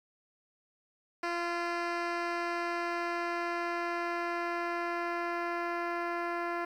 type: tone with low-pass filter sweep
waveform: 10% pulse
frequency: 344.4 Hz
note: F4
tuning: 24 cents flat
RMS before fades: -34 dBFS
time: 1.23-6.65 s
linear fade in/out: 5 ms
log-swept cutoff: 4200 to 2000 Hz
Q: 0.72
effects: 10-bit